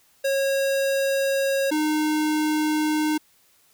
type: tone pair in turn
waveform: square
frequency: 546 / 306.4 Hz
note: C#5 / D#4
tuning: -26 / -27 cents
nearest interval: minor seventh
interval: 1001 cents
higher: first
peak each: -21 dBFS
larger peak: neither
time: 0.24-1.71 / 1.71-3.18 s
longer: neither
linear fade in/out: 10 ms
effects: white hiss -60 dBFS RMS until 3.73 s